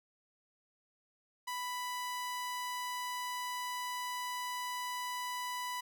sawtooth tone, 990 Hz, B5, 4 cents sharp, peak -33 dBFS, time 1.47-5.81 s, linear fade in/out 10 ms, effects none

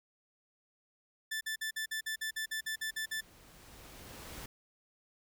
sawtooth tone bursts, 1760 Hz, A6, in tune, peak -31 dBFS, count 13, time 1.31-3.21 s, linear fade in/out 10 ms, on 100 ms, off 50 ms
pink noise with exponential growth, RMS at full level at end -45 dBFS, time 1.42-4.46 s, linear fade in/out 5 ms, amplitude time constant 660 ms
effects none

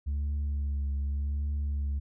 sine tone with vibrato, 71.2 Hz, C#2, 47 cents sharp, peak -25 dBFS, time 0.06-2 s, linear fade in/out 20 ms, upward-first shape triangle, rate 0.86 Hz, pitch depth 39 cents each way, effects tanh soft clip ceiling -27 dBFS

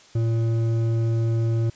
triangle tone with hard clipping, 114.3 Hz, A#2, 34 cents flat, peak -21 dBFS, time 0.15-1.7 s, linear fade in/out 5 ms, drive 12 dB, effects white hiss -51 dBFS RMS until 1.75 s + resampled to 16000 Hz

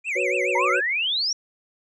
triangle tone with vibrato, 2336 Hz, D7, 10 cents flat, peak -22 dBFS, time 0.04-0.81 s, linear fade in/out 50 ms, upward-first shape triangle, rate 7.1 Hz, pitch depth 280 cents each way
sine chord, F# suspended fourth, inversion none, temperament equal, 370 / 493.9 / 554.4 Hz, F#4 / B4 / C#5, 0 / 0 / 0 cents, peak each -27 dBFS, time 0.15-0.81 s, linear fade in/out 20 ms
sine exponential sweep, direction up, 895 to 5780 Hz, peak -21 dBFS, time 0.55-1.33 s, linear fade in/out 5 ms
effects resampled to 24000 Hz

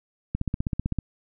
click train, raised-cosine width 5 ms, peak -13 dBFS, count 11, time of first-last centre 0.35-0.987 s, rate 15.7 Hz, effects none

